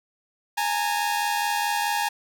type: tone pair together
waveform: sawtooth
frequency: 830.6 / 915.3 Hz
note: G#5 / A#5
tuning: 0 / -32 cents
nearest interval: major second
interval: 168 cents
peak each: -21 / -23 dBFS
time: 0.57-2.09 s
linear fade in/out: 10 ms
effects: none